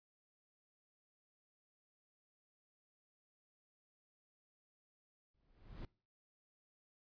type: noise with exponential growth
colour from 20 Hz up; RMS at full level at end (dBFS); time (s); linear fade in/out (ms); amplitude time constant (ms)
brown; -44; 5.34-5.85; 2; 110
effects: noise-tail reverb RT60 0.4 s tail -23 dB re dry + resampled to 11025 Hz